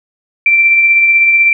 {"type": "tone with tremolo", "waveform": "sine", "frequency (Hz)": 2349, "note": "D7", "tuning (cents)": 0, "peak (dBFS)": -4, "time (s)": [0.46, 1.53], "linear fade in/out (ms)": 2, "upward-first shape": "triangle", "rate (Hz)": 16, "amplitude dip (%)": 35, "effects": []}